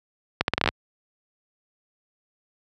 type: accelerating click train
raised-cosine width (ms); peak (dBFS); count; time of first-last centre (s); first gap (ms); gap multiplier
0.3; -3; 9; 0.41-0.689; 71; 0.78
effects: high-pass 60 Hz 12 dB/octave